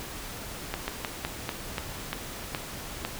slowing click train, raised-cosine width 0.3 ms, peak -13 dBFS, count 9, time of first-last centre 0.74-3.05 s, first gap 140 ms, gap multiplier 1.2, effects pink hiss -39 dBFS RMS until 3.19 s

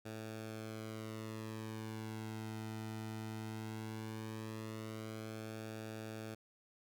sawtooth tone with flanger, 110 Hz, A2, in tune, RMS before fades -45 dBFS, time 0.05-6.35 s, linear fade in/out 10 ms, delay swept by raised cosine 0.97 to 1.81 ms, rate 0.17 Hz, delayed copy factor -0.7, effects none

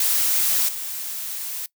blue noise with level steps, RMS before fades -20 / -30 dBFS, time 0-1.66 s, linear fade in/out 2 ms, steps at 0.68 s, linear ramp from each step 10 ms, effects noise-tail reverb RT60 0.1 s tail -21 dB re dry

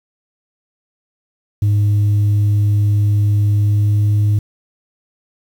sine tone with pitch glide, 103.3 to 104.14 Hz, G#2 to G#2, -9 to +5 cents, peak -8 dBFS, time 1.62-4.39 s, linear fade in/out 5 ms, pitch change +14 cents, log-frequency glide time 3.58-4.13 s, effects tanh soft clip ceiling -10 dBFS + 7-bit

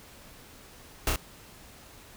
pink noise with echo, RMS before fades -25 dBFS, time 1.07-1.1 s, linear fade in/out 2 ms, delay 30 ms, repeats 2, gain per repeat -2 dB, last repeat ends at 1.16 s, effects pink hiss -51 dBFS RMS until 2.16 s

